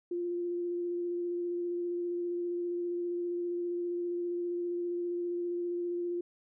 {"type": "tone with vibrato", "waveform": "sine", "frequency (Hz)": 349.2, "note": "F4", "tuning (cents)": 0, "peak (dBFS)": -31, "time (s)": [0.11, 6.21], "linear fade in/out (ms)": 5, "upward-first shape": "square", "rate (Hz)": 15, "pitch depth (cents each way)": 10, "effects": []}